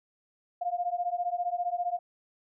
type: beating tone pair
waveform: sine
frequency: 698.5 / 713.5 Hz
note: F5 / F5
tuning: 0 / +37 cents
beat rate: 15 Hz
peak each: -31 dBFS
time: 0.61-1.99 s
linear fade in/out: 10 ms
effects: none